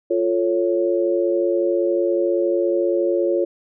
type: chord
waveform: sine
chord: F augmented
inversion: none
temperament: equal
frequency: 349.2 / 440 / 554.4 Hz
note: F4 / A4 / C#5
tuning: 0 / 0 / 0 cents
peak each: -19 / -24 / -21 dBFS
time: 0.1-3.45 s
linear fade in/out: 10 ms
effects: none